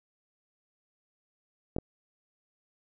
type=clicks; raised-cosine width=2 ms; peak=-18 dBFS; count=2; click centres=1.764 / 1.785 s; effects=none